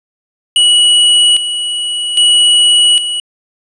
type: tone with tremolo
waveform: square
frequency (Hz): 2929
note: F#7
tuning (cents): -18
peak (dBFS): -6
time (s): 0.56-3.2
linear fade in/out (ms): 2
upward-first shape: square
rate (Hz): 0.62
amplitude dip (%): 65
effects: resampled to 24000 Hz + 8-bit